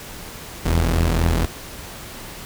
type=tone pair together; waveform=sawtooth; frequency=43.25 / 82.41 Hz; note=F1 / E2; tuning=-16 / 0 cents; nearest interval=major seventh; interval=1116 cents; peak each=-15 dBFS; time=0.65-1.46 s; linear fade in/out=10 ms; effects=pink hiss -36 dBFS RMS until 2.45 s